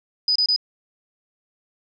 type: tone bursts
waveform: sine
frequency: 4978 Hz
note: D#8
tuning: in tune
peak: -16 dBFS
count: 3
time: 0.28-0.562 s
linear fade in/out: 2 ms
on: 76 ms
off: 27 ms
effects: none